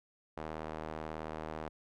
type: tone with band-pass filter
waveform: sawtooth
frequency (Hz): 78.4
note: D#2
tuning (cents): +14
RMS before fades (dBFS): -42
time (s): 0.37-1.69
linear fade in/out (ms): 5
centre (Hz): 740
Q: 0.88
effects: none